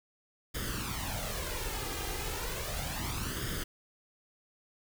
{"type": "noise with flanger", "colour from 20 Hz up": "pink", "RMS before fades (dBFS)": -36, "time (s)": [0.54, 3.64], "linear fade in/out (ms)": 10, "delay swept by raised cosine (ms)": [0.59, 2.49], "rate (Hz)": 0.34, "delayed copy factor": 0.65, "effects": []}